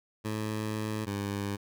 15% pulse tone pair in turn, 108 / 100.7 Hz, A2 / G2, -32 / +47 cents, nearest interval minor second, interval 121 cents, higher first, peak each -25 dBFS, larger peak neither, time 0.24-1.06 / 1.06-1.57 s, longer first, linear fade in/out 20 ms, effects none

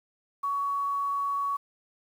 sine tone with quantisation, 1123 Hz, C#6, 22 cents sharp, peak -26 dBFS, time 0.43-1.57 s, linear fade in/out 10 ms, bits 9, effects none

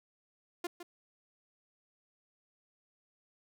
sawtooth tone with echo, 349.2 Hz, F4, in tune, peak -30 dBFS, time 0.64-0.67 s, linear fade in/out 5 ms, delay 160 ms, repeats 1, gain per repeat -10 dB, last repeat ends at 0.83 s, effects none

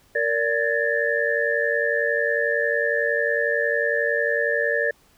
sine tone cluster, 464.2 / 579 / 1706 / 1797 Hz, A#4 / D5 / G#6 / A6, -7 / -25 / +46 / +36 cents, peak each -25 dBFS, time 0.15-4.91 s, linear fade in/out 5 ms, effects pink hiss -58 dBFS RMS until 5.17 s

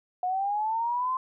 sine linear sweep, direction up, 719 to 1046.5 Hz, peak -25 dBFS, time 0.23-1.17 s, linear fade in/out 2 ms, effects none

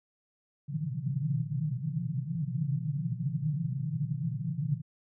white band-pass noise, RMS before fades -32 dBFS, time 0.68-4.82 s, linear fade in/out 20 ms, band 120 to 170 Hz, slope 96 dB/octave, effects none

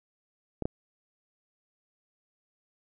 clicks, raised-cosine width 2 ms, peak -18 / -15 dBFS, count 2, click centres 0.623 / 0.655 s, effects none

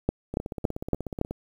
two click trains, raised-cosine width 2 ms, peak -9 / -19 dBFS, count 5 / 17, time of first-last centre 0.09-1.214 / 0.34-1.31 s, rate 3.56 / 16.5 Hz, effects 8-bit

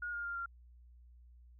sine tone with pitch steps, 1437 / 1414 / 1398 / 1384 Hz, F6 / F6 / F6 / F6, +49 / +21 / +1 / -16 cents, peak -37 dBFS, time 0.02-0.46 s, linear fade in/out 5 ms, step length 110 ms, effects added 60 Hz sine -56 dBFS peak until 1.59 s

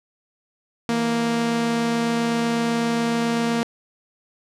sawtooth tone pair together, 164.6 / 233.1 Hz, E3 / A#3, -2 / 0 cents, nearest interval tritone, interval 602 cents, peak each -27 / -16 dBFS, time 0.89-3.63 s, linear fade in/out 0 ms, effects low-pass 8000 Hz 12 dB/octave

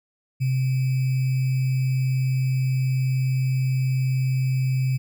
sine tone with sample-and-hold, 130.5 Hz, C3, 4 cents flat, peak -19 dBFS, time 0.4-4.98 s, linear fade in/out 20 ms, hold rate 2450 Hz, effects none

